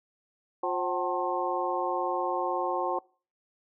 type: harmonic tone with a mistuned harmonic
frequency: 178 Hz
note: F3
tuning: 33 cents sharp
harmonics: 2 / 3 / 4 / 5 / 6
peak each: -33 / -33 / -33 / -33 / -33 dBFS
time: 0.63-2.99 s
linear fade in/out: 5 ms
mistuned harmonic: 4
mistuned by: +99 cents
effects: noise-tail reverb RT60 0.4 s tail -24 dB re dry